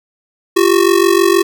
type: ring-modulated tone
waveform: square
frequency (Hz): 368.4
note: F#4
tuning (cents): -7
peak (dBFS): -6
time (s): 0.56-1.43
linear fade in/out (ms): 10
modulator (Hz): 23.2
effects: none